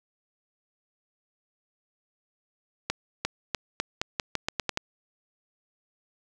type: accelerating click train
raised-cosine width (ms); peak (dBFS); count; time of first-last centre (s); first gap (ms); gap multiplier
0.2; -9; 11; 2.9-4.774; 350; 0.85
effects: none